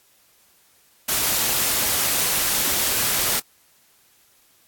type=noise; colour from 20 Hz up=white; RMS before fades=-21 dBFS; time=1.08-3.4 s; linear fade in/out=10 ms; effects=white hiss -58 dBFS RMS until 4.67 s + AAC 64 kbps